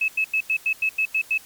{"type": "tone bursts", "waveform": "sine", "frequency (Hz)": 2592, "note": "E7", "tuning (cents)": -30, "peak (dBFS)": -18, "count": 9, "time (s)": [0.01, 1.378], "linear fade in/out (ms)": 5, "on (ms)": 72, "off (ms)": 90, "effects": ["white hiss -47 dBFS RMS until 1.45 s", "MP3 96 kbps"]}